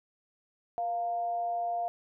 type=tone with amplitude modulation; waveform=sine; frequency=698.5 Hz; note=F5; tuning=in tune; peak=-27 dBFS; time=0.78-1.88 s; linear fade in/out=0 ms; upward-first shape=sine; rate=218 Hz; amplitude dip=40%; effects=none